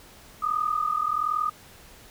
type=tone pair together; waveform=sine; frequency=1208.8 / 1250 Hz; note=D6 / D#6; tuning=+50 / +8 cents; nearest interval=minor second; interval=58 cents; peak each=-26 dBFS; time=0.42-1.5 s; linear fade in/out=10 ms; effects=pink hiss -50 dBFS RMS until 2.1 s